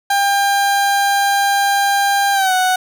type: tone with pitch glide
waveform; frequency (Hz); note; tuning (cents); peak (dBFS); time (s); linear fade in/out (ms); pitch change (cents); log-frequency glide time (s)
30% pulse; 799 to 741.2; G5 to F#5; +33 to +3; -10; 0.1-2.76; 5; -130; 2.33-2.53
effects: none